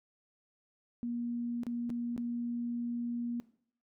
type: tone with dropouts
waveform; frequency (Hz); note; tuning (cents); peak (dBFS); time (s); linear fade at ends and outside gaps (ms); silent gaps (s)
sine; 238.1; A#3; +37; -33; 1.03-3.4; 0; 1.634-1.667 / 1.895-1.902 / 2.164-2.178
effects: noise-tail reverb RT60 0.6 s tail -18 dB re dry